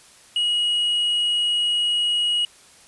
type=tone; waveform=triangle; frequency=2900 Hz; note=F#7; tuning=35 cents flat; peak=-17 dBFS; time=0.36-2.45 s; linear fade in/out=2 ms; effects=white hiss -50 dBFS RMS until 2.87 s + resampled to 24000 Hz